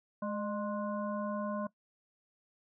harmonic tone with a mistuned harmonic, 210 Hz, G#3, 19 cents sharp, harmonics 1 / 3 / 5 / 7, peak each -36 / -38 / -41 / -49 dBFS, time 0.22-1.67 s, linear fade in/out 5 ms, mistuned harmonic 3, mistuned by -59 cents, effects noise-tail reverb RT60 0.1 s tail -18 dB re dry

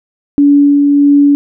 sine tone with tremolo, 285.8 Hz, D4, 47 cents flat, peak -3 dBFS, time 0.38-1.35 s, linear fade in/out 0 ms, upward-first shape sine, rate 1.6 Hz, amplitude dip 25%, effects none

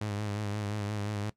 sawtooth tone with vibrato, 103.9 Hz, G#2, 1 cent sharp, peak -28 dBFS, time 0.01-1.3 s, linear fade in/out 5 ms, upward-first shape sine, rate 5.7 Hz, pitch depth 46 cents each way, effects noise-tail reverb RT60 0.1 s tail -18 dB re dry + low-pass 9000 Hz 12 dB/octave

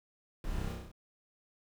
brown noise with echo, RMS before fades -39 dBFS, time 0.44-0.73 s, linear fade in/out 2 ms, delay 31 ms, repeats 6, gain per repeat -2 dB, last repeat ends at 0.916 s, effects none

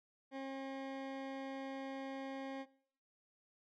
20% pulse tone, 269.5 Hz, C#4, 49 cents flat, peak -37 dBFS, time 0.31-2.66 s, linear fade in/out 50 ms, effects noise-tail reverb RT60 0.6 s tail -21 dB re dry + low-pass 3000 Hz 12 dB/octave

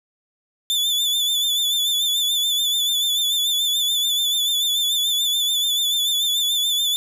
40% pulse tone with vibrato, 3500 Hz, A7, 10 cents flat, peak -17 dBFS, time 0.7-6.96 s, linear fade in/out 0 ms, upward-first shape sine, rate 6.9 Hz, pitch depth 52 cents each way, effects none

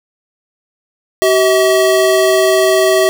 square tone pair together, 381.1 / 642 Hz, G4 / E5, -49 / -46 cents, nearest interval major sixth, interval 903 cents, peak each -12 dBFS, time 1.22-3.09 s, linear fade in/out 0 ms, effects none

